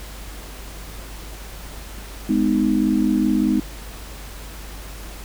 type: chord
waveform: sine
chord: G# minor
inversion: none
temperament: equal with one note detuned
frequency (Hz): 207.7 / 252.7 / 311.1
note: G#3 / B3 / D#4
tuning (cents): 0 / +40 / 0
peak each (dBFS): -20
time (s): 2.29-3.6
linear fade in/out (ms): 5
effects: added 50 Hz sine -35 dBFS peak until 5.24 s + pink hiss -39 dBFS RMS until 5.24 s